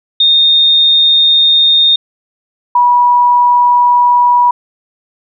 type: tone pair in turn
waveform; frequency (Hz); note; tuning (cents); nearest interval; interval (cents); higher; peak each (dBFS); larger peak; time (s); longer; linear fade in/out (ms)
sine; 3672 / 972.6; A#7 / B5; -27 / -27; octave + major seventh; 2300; first; -5; neither; 0.2-1.96 / 2.75-4.51; neither; 5
effects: none